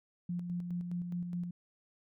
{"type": "tone with tremolo", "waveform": "sine", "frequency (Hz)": 175.5, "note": "F3", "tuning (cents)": 9, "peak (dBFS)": -33, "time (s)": [0.29, 1.51], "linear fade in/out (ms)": 5, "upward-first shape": "square", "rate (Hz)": 4.8, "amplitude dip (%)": 40, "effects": []}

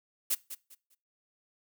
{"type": "noise with echo", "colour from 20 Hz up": "blue", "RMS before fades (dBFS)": -28, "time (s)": [0.3, 0.35], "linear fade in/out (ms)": 10, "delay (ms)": 200, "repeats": 3, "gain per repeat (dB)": -12, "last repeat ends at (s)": 0.95, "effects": ["noise-tail reverb RT60 0.3 s tail -21 dB re dry"]}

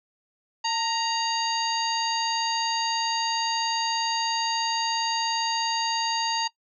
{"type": "harmonic tone with a mistuned harmonic", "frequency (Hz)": 937, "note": "A#5", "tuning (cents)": 9, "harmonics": [1, 2, 3, 4, 5, 7], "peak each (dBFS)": [-26, -36, -31, -37, -30, -35], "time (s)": [0.64, 6.48], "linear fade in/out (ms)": 10, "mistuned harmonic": 1, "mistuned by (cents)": -50, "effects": ["noise-tail reverb RT60 0.1 s tail -20 dB re dry"]}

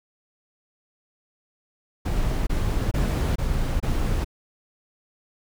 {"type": "noise bursts", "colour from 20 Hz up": "brown", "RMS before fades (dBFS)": -23, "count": 5, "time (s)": [2.05, 4.246], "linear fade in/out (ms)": 10, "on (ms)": 420, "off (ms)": 24, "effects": []}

